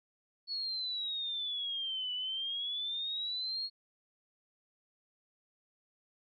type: exponential two-way sweep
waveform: sine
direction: down then up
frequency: 4409 to 2960 to 4329 Hz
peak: -34 dBFS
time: 0.47-3.7 s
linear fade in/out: 50 ms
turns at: 2.13 s
effects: none